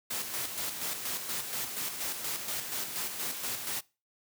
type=noise with tremolo; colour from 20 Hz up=white; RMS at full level=-34 dBFS; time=0.1-3.81 s; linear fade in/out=10 ms; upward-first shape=square; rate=4.2 Hz; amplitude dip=45%; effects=noise-tail reverb RT60 0.3 s tail -22 dB re dry + high-pass 100 Hz 12 dB/octave